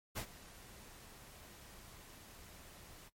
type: noise with ADSR envelope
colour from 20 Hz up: pink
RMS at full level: -39 dBFS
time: 0.15-3.1 s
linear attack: 26 ms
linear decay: 80 ms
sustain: -17 dB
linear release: 32 ms
effects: noise-tail reverb RT60 0.1 s tail -17 dB re dry + MP3 64 kbps